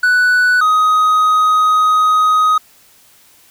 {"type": "tone pair in turn", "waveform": "triangle", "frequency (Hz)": [1485, 1254.8], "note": ["F#6", "D#6"], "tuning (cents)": [6, 14], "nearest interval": "minor third", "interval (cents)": 292, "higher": "first", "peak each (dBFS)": -7, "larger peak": "neither", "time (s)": [[0.03, 0.61], [0.61, 2.58]], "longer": "second", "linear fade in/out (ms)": 5, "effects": ["white hiss -48 dBFS RMS until 3.5 s"]}